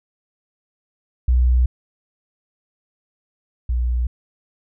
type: tone pair in turn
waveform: sine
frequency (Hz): 61.9 / 60.56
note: B1 / B1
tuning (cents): +5 / -33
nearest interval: unison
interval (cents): 38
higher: first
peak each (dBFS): -12 / -17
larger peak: first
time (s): 1.28-1.66 / 3.69-4.07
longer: neither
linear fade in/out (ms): 5
effects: none